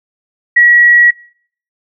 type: tone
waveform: sine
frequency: 1920 Hz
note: B6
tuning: 49 cents flat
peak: -3 dBFS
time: 0.56-1.11 s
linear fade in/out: 10 ms
effects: noise-tail reverb RT60 0.6 s tail -26 dB re dry